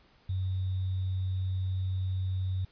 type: tone with sample-and-hold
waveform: sine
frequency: 93.7 Hz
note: F#2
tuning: 22 cents sharp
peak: -28 dBFS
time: 0.29-2.65 s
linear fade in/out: 5 ms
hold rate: 3675 Hz
effects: pink hiss -63 dBFS RMS until 2.71 s + resampled to 11025 Hz